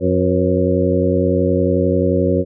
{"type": "harmonic tone with a mistuned harmonic", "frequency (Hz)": 91.1, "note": "F#2", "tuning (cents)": -26, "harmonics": [1, 2, 3, 4, 5, 6], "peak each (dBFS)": [-20, -20, -20, -20, -20, -20], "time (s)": [0, 2.45], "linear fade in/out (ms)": 50, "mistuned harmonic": 5, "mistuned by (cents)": 72, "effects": []}